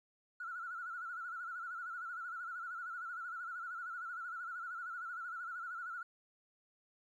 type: tone with vibrato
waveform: triangle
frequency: 1396.9 Hz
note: F6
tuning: in tune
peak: -37 dBFS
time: 0.4-6.03 s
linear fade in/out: 5 ms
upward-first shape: sine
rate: 13 Hz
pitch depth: 98 cents each way
effects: tanh soft clip ceiling -39 dBFS